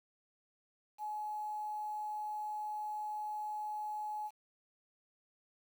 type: tone with quantisation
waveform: sine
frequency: 847 Hz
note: G#5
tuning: 34 cents sharp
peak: -37 dBFS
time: 0.98-4.31 s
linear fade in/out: 50 ms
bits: 10
effects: none